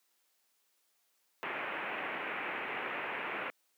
white low-pass noise, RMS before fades -38 dBFS, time 1.43-3.5 s, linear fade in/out 0 ms, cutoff 2600 Hz, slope 48 dB/octave, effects white hiss -75 dBFS RMS until 3.77 s + high-pass 300 Hz 12 dB/octave

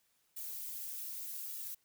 violet noise with flanger, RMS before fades -43 dBFS, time 0.36-1.75 s, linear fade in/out 10 ms, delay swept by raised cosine 1.9 to 4.1 ms, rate 0.84 Hz, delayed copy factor -0.95, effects white hiss -75 dBFS RMS until 1.84 s

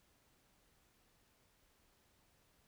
silence, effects pink hiss -73 dBFS RMS until 2.67 s

